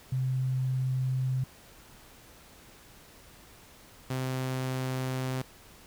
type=tone pair in turn; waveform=sine / sawtooth; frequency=129.8 / 129.8 Hz; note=C3 / C3; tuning=-13 / -13 cents; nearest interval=unison; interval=0 cents; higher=neither; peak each=-26 dBFS; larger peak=neither; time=0.12-1.44 / 4.1-5.42 s; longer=neither; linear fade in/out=5 ms; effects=pink hiss -54 dBFS RMS until 5.86 s